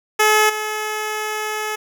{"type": "tone with level steps", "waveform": "10% pulse", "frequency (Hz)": 428.2, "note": "A4", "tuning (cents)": -47, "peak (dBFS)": [-4, -14], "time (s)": [0.19, 1.76], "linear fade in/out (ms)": 10, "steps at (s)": 0.49, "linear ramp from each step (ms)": 10, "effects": []}